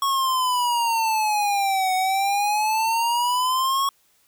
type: exponential two-way sweep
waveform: square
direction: down then up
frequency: 1108 to 742 to 1108 Hz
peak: -20 dBFS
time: 0.02-3.89 s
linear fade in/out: 2 ms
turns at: 1.94 s
effects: white hiss -62 dBFS RMS until 4.27 s